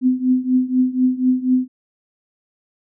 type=tone with tremolo; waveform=sine; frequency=254.9 Hz; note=C4; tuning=45 cents flat; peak=-10 dBFS; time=0.01-1.68 s; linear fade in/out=50 ms; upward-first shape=triangle; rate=4.1 Hz; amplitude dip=90%; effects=none